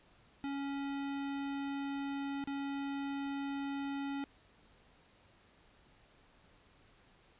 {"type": "tone with dropouts", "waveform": "square", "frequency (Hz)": 278.5, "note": "C#4", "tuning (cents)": 8, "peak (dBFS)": -37, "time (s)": [0.44, 4.24], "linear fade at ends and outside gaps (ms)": 0, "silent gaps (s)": [2.44, 2.474], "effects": ["pink hiss -65 dBFS RMS until 7.39 s", "resampled to 8000 Hz"]}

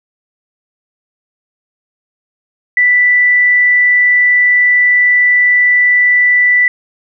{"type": "tone", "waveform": "sine", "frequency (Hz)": 1975.5, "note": "B6", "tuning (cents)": 0, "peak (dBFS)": -6, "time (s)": [2.77, 6.68], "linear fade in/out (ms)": 2, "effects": []}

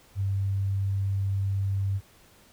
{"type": "tone", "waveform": "sine", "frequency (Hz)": 98, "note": "G2", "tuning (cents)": 0, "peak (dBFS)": -24, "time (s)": [0.15, 2.01], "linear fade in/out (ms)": 50, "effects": ["pink hiss -57 dBFS RMS until 2.52 s"]}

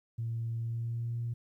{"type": "tone with pitch glide", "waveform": "sine", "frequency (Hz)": [115, 117.82], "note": ["A#2", "A#2"], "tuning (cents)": [-23, 19], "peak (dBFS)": -31, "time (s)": [0.18, 1.34], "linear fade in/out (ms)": 10, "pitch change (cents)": 42, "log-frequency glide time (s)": [0.57, 1.19], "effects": ["tanh soft clip ceiling -27 dBFS", "12-bit"]}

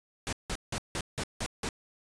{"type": "noise bursts", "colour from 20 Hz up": "pink", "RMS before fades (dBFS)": -33, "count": 7, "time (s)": [0.27, 1.689], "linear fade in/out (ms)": 0, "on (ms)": 57, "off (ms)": 170, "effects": ["resampled to 22050 Hz"]}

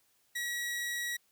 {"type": "tone", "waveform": "sawtooth", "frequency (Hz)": 1918, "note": "A#6", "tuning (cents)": 49, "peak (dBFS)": -30, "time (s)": [0.35, 1.17], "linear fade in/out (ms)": 10, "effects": ["white hiss -71 dBFS RMS until 1.31 s"]}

